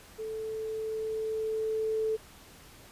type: tone with level ramp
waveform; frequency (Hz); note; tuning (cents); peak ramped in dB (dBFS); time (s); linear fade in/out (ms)
sine; 438.6; A4; -6; -34 to -26; 0.18-2.17; 20
effects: pink hiss -53 dBFS RMS until 2.91 s + resampled to 32000 Hz